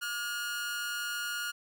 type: tone with amplitude modulation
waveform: sawtooth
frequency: 1429 Hz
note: F6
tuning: 39 cents sharp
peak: -27 dBFS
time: 0.01-1.52 s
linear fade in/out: 20 ms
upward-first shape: sine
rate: 252 Hz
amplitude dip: 55%
effects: none

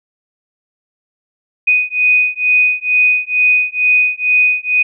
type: beating tone pair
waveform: sine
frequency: 2489 / 2491.2 Hz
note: D#7 / D#7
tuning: 0 / +2 cents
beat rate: 2.2 Hz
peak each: -13 dBFS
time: 1.67-4.83 s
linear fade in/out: 10 ms
effects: none

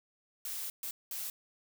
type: noise bursts at uneven times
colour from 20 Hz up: blue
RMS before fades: -39 dBFS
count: 3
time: 0.45-0.7 / 0.83-0.91 / 1.11-1.3 s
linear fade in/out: 2 ms
effects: none

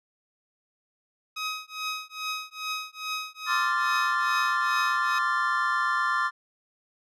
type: tone with tremolo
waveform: 15% pulse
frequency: 1264 Hz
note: D#6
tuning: 27 cents sharp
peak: -21 dBFS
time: 1.36-5.19 s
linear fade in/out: 10 ms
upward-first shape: triangle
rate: 2.4 Hz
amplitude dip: 100%
type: chord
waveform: triangle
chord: D minor seventh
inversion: third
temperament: equal with one note detuned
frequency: 1046.5 / 1174.7 / 1385.7 / 1760 Hz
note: C6 / D6 / F6 / A6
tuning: 0 / 0 / -14 / 0 cents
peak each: -27 dBFS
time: 3.46-6.31 s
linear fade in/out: 50 ms
effects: low-pass 9000 Hz 12 dB/octave

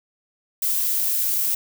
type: noise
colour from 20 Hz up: violet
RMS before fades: -22 dBFS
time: 0.62-1.55 s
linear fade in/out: 5 ms
effects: none

